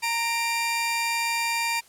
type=tone pair together; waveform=sawtooth; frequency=926 / 2374 Hz; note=A#5 / D7; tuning=-12 / +18 cents; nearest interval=octave + major third; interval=1630 cents; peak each=-23 dBFS; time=0.02-1.81 s; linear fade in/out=20 ms; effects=white hiss -55 dBFS RMS until 1.88 s + low-pass 12000 Hz 12 dB/octave